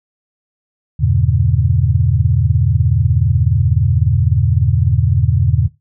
sine chord, E diminished seventh, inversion none, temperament just, 82.41 / 98.89 / 118.67 / 142.4 Hz, E2 / G2 / Bb2 / Db3, 0 / +16 / +31 / +47 cents, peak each -16 dBFS, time 0.99-5.68 s, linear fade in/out 20 ms, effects noise-tail reverb RT60 0.2 s tail -17 dB re dry

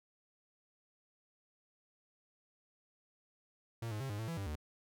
45% pulse tone with pitch steps, 115.3 / 106.1 / 134.5 / 103.2 / 112 / 166.5 / 98.9 / 75.4 Hz, A#2 / G#2 / C3 / G#2 / A2 / E3 / G2 / D2, -19 / +38 / +48 / -10 / +31 / +18 / +16 / +46 cents, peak -38 dBFS, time 3.82-4.556 s, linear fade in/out 5 ms, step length 92 ms, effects none

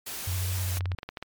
white noise, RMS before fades -36 dBFS, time 0.06-0.79 s, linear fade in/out 10 ms
sine tone with vibrato, 91.3 Hz, F#2, 23 cents flat, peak -27 dBFS, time 0.27-0.95 s, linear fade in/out 5 ms, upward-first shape sine, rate 15 Hz, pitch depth 46 cents each way
clicks, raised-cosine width 0.3 ms, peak -20 dBFS, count 9, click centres 0.771 / 0.808 / 0.857 / 0.918 / 0.987 / 1.031 / 1.09 / 1.172 / 1.226 s
effects MP3 96 kbps

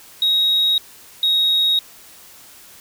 sine tone pair in turn, 3786 / 3772 Hz, A#7 / A#7, +26 / +20 cents, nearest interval unison, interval 6 cents, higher first, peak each -12 dBFS, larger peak neither, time 0.22-0.78 / 1.23-1.79 s, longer neither, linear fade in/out 2 ms, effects tanh soft clip ceiling -11 dBFS + white hiss -44 dBFS RMS until 2.8 s

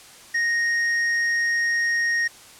triangle tone with hard clipping, 1864.7 Hz, A#6, in tune, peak -21 dBFS, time 0.34-2.28 s, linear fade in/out 10 ms, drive 9 dB, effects white hiss -46 dBFS RMS until 2.59 s + low-pass 10000 Hz 12 dB/octave

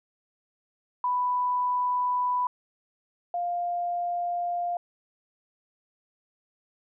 sine tone pair in turn, 991 / 700.7 Hz, B5 / F5, +6 / +6 cents, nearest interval tritone, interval 600 cents, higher first, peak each -23 / -26 dBFS, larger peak first, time 1.04-2.47 / 3.34-4.77 s, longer neither, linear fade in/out 2 ms, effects none

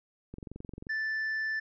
click train, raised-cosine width 3 ms, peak -29 dBFS, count 13, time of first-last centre 0.34-0.869 s, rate 22.7 Hz
triangle tone, 1760 Hz, A6, in tune, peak -28 dBFS, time 0.89-1.6 s, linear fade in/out 10 ms
effects resampled to 16000 Hz

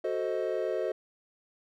triangle chord, F# diminished seventh, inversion none, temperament equal with one note detuned, 370 / 440 / 523.3 / 628 Hz, F#4 / A4 / C5 / Eb5, 0 / 0 / 0 / +16 cents, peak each -32 dBFS, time 0.04-0.92 s, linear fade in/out 5 ms, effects none

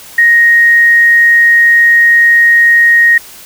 sine tone, 1871 Hz, A#6, 6 cents sharp, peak -3 dBFS, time 0.18-3.18 s, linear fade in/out 5 ms, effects white hiss -33 dBFS RMS until 3.45 s

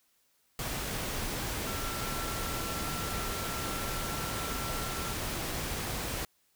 sine tone in noise, 1351 Hz, E6, 42 cents sharp, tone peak -41 dBFS, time 1.67-5.13 s, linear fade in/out 2 ms, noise pink, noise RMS -35 dBFS, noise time 0.59-6.25 s, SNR -9 dB, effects white hiss -71 dBFS RMS until 6.55 s

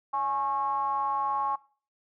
triangle ring-modulated tone, 128.5 Hz, C3, 31 cents flat, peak -21 dBFS, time 0.13-1.56 s, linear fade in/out 10 ms, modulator 965 Hz, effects noise-tail reverb RT60 0.4 s tail -20 dB re dry

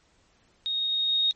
sine tone with level ramp, 3729 Hz, A#7, in tune, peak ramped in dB -26 to -20 dBFS, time 0.66-1.31 s, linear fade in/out 0 ms, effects pink hiss -64 dBFS RMS until 1.35 s + MP3 32 kbps

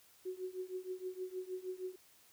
sine tone with tremolo, 370 Hz, F#4, in tune, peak -36 dBFS, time 0.25-1.96 s, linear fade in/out 10 ms, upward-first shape triangle, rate 6.4 Hz, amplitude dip 95%, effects white hiss -65 dBFS RMS until 2.32 s

